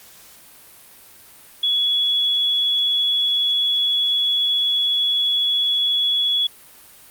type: tone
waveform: sine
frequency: 3378 Hz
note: G#7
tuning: 29 cents sharp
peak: -16 dBFS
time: 1.63-6.47 s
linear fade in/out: 5 ms
effects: white hiss -46 dBFS RMS until 7.1 s + Opus 48 kbps